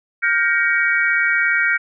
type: chord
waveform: sine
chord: G half-diminished seventh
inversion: third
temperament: just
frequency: 1411.2 / 1568 / 1881.6 / 2258 Hz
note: F6 / G6 / Bb6 / Db7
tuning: +18 / 0 / +16 / +31 cents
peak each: -20 dBFS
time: 0.22-1.78 s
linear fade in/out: 20 ms
effects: none

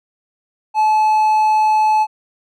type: tone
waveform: triangle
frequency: 862 Hz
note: A5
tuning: 36 cents flat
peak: -9 dBFS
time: 0.74-2.07 s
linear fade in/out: 50 ms
effects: none

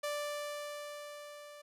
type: tone with level ramp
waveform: sawtooth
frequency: 587.3 Hz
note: D5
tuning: in tune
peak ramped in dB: -30 to -46 dBFS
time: 0.03-1.62 s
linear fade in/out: 10 ms
effects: resampled to 32000 Hz

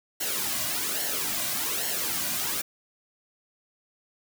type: noise with flanger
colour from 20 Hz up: white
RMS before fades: -29 dBFS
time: 0.2-2.62 s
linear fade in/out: 10 ms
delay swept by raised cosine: 0.81 to 2.31 ms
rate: 1.2 Hz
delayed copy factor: -0.65
effects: none

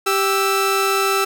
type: tone pair together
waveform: sawtooth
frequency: 392 / 1318.5 Hz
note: G4 / E6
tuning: 0 / 0 cents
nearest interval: octave + major sixth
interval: 2100 cents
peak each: -15 dBFS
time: 0.06-1.25 s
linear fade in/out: 10 ms
effects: none

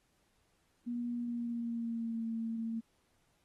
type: tone with pitch glide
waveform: sine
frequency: 239.8 to 226.7 Hz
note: A#3 to A#3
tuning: +49 to -48 cents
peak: -34 dBFS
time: 0.86-2.81 s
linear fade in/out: 20 ms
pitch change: -97 cents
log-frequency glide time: 1.16-2.25 s
effects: pink hiss -75 dBFS RMS until 3.44 s + AAC 32 kbps

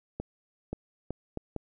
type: accelerating click train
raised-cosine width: 2 ms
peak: -20 dBFS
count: 5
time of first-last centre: 0.2-1.563 s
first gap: 530 ms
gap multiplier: 0.71
effects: none

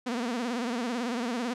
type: tone with vibrato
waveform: sawtooth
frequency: 240.1 Hz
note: B3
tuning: 49 cents flat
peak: -25 dBFS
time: 0.06-1.54 s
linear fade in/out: 10 ms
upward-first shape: sine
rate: 18 Hz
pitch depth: 110 cents each way
effects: low-pass 7000 Hz 12 dB/octave

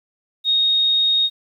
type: tone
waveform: sine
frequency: 3729 Hz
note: A#7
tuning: in tune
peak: -14 dBFS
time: 0.44-1.3 s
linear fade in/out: 50 ms
effects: 9-bit

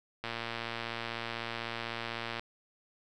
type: click train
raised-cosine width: 0.3 ms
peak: -20 dBFS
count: 251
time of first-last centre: 0.24-2.395 s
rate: 116 Hz
effects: none

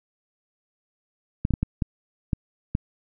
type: clicks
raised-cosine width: 5 ms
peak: -10 dBFS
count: 7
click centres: 1.451 / 1.507 / 1.538 / 1.63 / 1.822 / 2.332 / 2.751 s
effects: none

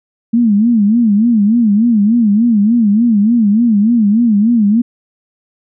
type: tone with vibrato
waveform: sine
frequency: 220 Hz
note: A3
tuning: in tune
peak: -7 dBFS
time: 0.33-4.82 s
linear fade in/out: 10 ms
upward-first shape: sine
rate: 3.4 Hz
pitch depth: 160 cents each way
effects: none

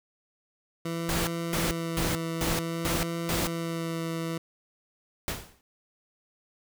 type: tone with vibrato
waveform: 20% pulse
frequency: 166.3 Hz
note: E3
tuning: 16 cents sharp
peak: -25 dBFS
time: 0.85-4.38 s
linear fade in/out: 5 ms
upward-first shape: sine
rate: 0.53 Hz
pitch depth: 17 cents each way
type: noise bursts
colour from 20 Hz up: pink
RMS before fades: -29 dBFS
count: 6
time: 1.09-3.47 s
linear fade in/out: 0 ms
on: 180 ms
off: 260 ms
type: noise with exponential decay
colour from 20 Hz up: pink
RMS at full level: -28 dBFS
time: 5.28-5.61 s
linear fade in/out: 0 ms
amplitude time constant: 70 ms
effects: none

